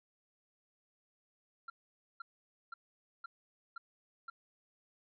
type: tone bursts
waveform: triangle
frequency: 1369 Hz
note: F6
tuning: 35 cents flat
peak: -40 dBFS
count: 6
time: 1.68-4.3 s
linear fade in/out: 5 ms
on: 20 ms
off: 500 ms
effects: resampled to 11025 Hz